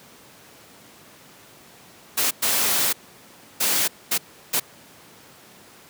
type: noise bursts at uneven times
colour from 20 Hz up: white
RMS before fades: -21 dBFS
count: 5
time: 2.17-2.31 / 2.42-2.93 / 3.6-3.88 / 4.11-4.18 / 4.53-4.6 s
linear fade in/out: 10 ms
effects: pink hiss -48 dBFS RMS until 5.89 s + high-pass 150 Hz 12 dB/octave

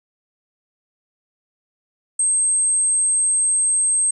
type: tone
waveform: sine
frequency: 8372 Hz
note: C9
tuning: in tune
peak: -15 dBFS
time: 2.19-4.11 s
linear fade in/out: 5 ms
effects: none

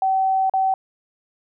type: tone with dropouts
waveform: sine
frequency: 765 Hz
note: G5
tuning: 42 cents flat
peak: -16 dBFS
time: 0.02-0.74 s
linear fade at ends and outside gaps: 2 ms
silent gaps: 0.497-0.537 s
effects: none

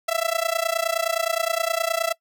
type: tone with amplitude modulation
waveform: sawtooth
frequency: 664 Hz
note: E5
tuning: 12 cents sharp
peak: -14 dBFS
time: 0.08-2.13 s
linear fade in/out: 10 ms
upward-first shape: sine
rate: 29.6 Hz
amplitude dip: 90%
effects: noise-tail reverb RT60 0.1 s tail -22 dB re dry

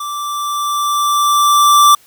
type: tone with level ramp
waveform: square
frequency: 1171 Hz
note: D6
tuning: 5 cents flat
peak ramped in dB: -22 to -5 dBFS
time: 0-1.95 s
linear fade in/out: 5 ms
effects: white hiss -48 dBFS RMS until 2.06 s

